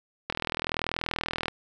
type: click train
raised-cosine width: 0.3 ms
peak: -12 dBFS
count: 49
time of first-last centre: 0.3-1.482 s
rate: 40.6 Hz
effects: none